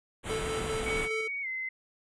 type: band-stop noise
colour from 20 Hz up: pink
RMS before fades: -35 dBFS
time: 0.23-1.09 s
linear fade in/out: 50 ms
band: 3700 to 7300 Hz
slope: 48 dB/octave
type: tone with tremolo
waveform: square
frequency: 440 Hz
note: A4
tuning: in tune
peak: -32 dBFS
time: 0.29-1.28 s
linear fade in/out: 10 ms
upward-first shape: square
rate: 4.9 Hz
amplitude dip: 35%
type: tone with pitch glide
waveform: sine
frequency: 2243 to 2057 Hz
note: C#7 to C7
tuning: +20 to -30 cents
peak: -32 dBFS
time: 0.86-1.69 s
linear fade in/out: 5 ms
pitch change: -150 cents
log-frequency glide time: 1.42-1.47 s
effects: resampled to 22050 Hz